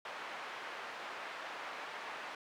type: band-pass noise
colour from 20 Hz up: pink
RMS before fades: -45 dBFS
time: 0.05-2.35 s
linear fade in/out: 2 ms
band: 760 to 2300 Hz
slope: 12 dB/octave
effects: none